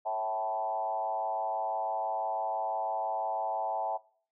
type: tone with frequency modulation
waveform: sine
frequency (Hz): 764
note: G5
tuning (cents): -45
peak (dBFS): -29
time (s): 0.05-3.98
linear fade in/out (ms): 20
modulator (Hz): 106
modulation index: 1.4
effects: noise-tail reverb RT60 0.5 s tail -21 dB re dry